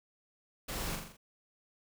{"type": "noise with echo", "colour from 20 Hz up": "pink", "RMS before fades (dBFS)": -39, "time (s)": [0.68, 0.96], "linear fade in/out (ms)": 10, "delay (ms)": 42, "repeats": 5, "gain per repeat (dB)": -4, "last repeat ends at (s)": 1.17, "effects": []}